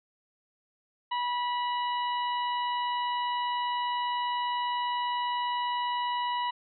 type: harmonic tone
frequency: 975 Hz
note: B5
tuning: 23 cents flat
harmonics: 1 / 2 / 3 / 4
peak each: -28 / -39 / -38 / -44 dBFS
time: 1.11-6.51 s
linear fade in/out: 10 ms
effects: none